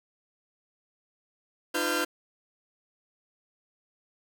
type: tone cluster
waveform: sawtooth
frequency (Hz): 302 / 344.8 / 501 / 1377 / 1581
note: D4 / F4 / B4 / F6 / G6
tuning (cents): +48 / -22 / +25 / -25 / +14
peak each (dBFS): -29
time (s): 1.74-2.05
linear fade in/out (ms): 10
effects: 8-bit